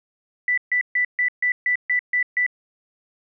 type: tone bursts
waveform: sine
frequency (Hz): 1979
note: B6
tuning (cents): +3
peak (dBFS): -17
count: 9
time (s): 0.48-2.464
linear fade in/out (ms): 2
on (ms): 96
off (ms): 140
effects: none